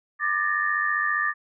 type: tone cluster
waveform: sine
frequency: 1190 / 1739 / 1834 Hz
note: D6 / A6 / A#6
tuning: +22 / -21 / -29 cents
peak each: -26 dBFS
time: 0.19-1.34 s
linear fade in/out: 50 ms
effects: none